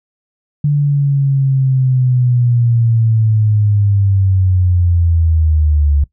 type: linear sweep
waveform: sine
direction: down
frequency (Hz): 146.83 to 70.8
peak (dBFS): -9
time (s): 0.64-6.04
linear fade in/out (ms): 5
effects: noise-tail reverb RT60 0.1 s tail -18 dB re dry